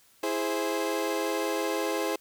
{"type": "chord", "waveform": "30% pulse", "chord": "E augmented", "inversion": "none", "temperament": "equal", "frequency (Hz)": [329.6, 415.3, 523.3], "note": ["E4", "G#4", "B#4"], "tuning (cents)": [0, 0, 0], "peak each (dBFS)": -29, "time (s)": [0.23, 2.16], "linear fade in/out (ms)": 5, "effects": ["white hiss -61 dBFS RMS until 2.2 s"]}